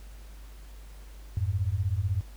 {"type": "beating tone pair", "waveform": "sine", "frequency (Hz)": [88, 104], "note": ["F2", "G#2"], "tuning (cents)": [14, 3], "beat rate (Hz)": 16, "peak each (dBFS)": [-28, -28], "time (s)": [1.37, 2.21], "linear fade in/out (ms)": 0, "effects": ["added 50 Hz sine -43 dBFS peak until 2.36 s", "pink hiss -56 dBFS RMS until 2.36 s"]}